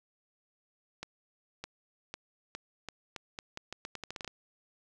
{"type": "accelerating click train", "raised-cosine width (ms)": 0.2, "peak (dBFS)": -22, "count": 17, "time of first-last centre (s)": [1.03, 4.277], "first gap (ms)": 610, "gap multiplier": 0.82, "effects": []}